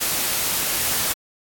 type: noise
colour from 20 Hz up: white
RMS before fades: -22 dBFS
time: 0-1.14 s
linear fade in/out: 20 ms
effects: AAC 64 kbps